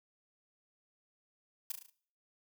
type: noise with echo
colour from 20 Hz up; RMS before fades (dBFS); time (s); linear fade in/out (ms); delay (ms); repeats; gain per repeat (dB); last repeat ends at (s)
blue; -36; 1.7-1.72; 5; 36; 5; -5; 1.9
effects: noise-tail reverb RT60 0.5 s tail -19 dB re dry